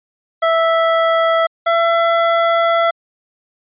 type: tone pair in turn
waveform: 25% pulse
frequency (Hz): 658 / 671.1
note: E5 / E5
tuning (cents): -3 / +31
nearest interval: unison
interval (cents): 34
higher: second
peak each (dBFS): -8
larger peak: neither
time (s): 0.42-1.47 / 1.66-2.91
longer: second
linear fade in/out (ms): 10
effects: resampled to 8000 Hz